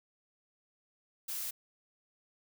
blue noise, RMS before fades -38 dBFS, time 1.28-1.51 s, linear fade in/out 10 ms, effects none

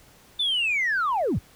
sine linear sweep, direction down, 3582 to 49.6 Hz, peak -20 dBFS, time 0.39-1.39 s, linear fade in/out 10 ms, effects tanh soft clip ceiling -18 dBFS + pink hiss -54 dBFS RMS until 1.55 s

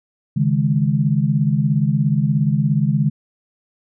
sine chord, C# suspended second, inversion none, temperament equal, 138.59 / 155.56 / 207.7 Hz, C#3 / D#3 / G#3, 0 / 0 / 0 cents, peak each -18 / -18 / -20 dBFS, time 0.36-3.1 s, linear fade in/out 10 ms, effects none

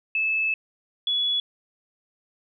sine tone pair in turn, 2613 / 3395 Hz, E7 / G#7, -16 / +37 cents, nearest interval perfect fourth, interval 453 cents, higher second, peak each -21 dBFS, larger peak neither, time 0.15-0.54 / 1.07-1.4 s, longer first, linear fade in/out 2 ms, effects none

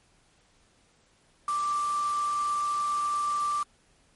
sine tone in noise, 1174.7 Hz, D6, in tune, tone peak -25 dBFS, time 1.48-3.63 s, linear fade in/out 2 ms, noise white, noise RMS -42 dBFS, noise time 1.48-3.63 s, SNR +14 dB, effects pink hiss -64 dBFS RMS until 4.15 s + MP3 48 kbps

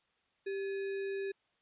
sine tone with sample-and-hold, 392 Hz, G4, in tune, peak -34 dBFS, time 0.46-1.32 s, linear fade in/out 10 ms, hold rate 2100 Hz, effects white hiss -75 dBFS RMS until 1.61 s + resampled to 8000 Hz

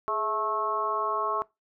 harmonic tone with a mistuned harmonic, 218 Hz, A3, 16 cents flat, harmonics 2 / 3 / 4 / 5 / 6, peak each -34 / -34 / -37 / -28 / -34 dBFS, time 0.08-1.42 s, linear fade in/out 0 ms, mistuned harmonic 2, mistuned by -63 cents, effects noise-tail reverb RT60 0.2 s tail -21 dB re dry

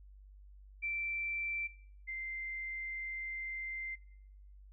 sine tone pair in turn, 2341 / 2086 Hz, D7 / C7, -6 / -6 cents, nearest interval major second, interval 200 cents, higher first, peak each -34 / -38 dBFS, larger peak first, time 0.82-1.68 / 2.07-3.96 s, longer second, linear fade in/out 20 ms, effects noise-tail reverb RT60 0.8 s tail -21 dB re dry + added 49 Hz sine -53 dBFS peak until 4.72 s

